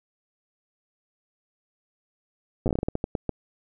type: slowing click train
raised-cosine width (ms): 2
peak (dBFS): -12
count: 14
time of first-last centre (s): 2.66-3.293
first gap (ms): 8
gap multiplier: 1.27
effects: none